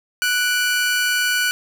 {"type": "tone pair together", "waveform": "sawtooth", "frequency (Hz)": [1480, 2349], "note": ["F#6", "D7"], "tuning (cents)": [0, 0], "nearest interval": "minor sixth", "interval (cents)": 800, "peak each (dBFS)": [-14, -23], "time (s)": [0.22, 1.51], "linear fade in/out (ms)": 0, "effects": []}